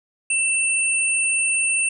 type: tone pair together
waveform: sine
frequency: 2671 / 8984 Hz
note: E7 / C#9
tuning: +22 / +22 cents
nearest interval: octave + major sixth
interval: 2100 cents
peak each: -20 / -21 dBFS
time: 0.3-1.89 s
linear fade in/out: 5 ms
effects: none